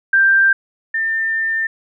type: tone pair in turn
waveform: sine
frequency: 1578 / 1797.6 Hz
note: G6 / A6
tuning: +11 / +37 cents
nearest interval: major second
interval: 226 cents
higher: second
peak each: -9 / -16 dBFS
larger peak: first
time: 0.13-0.53 / 0.94-1.67 s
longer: second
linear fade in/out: 5 ms
effects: none